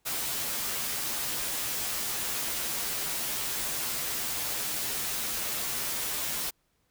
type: noise with comb filter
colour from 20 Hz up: white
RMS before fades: -32 dBFS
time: 0.05-6.51 s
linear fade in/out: 20 ms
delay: 11 ms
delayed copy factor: -0.7
effects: pink hiss -73 dBFS RMS until 6.9 s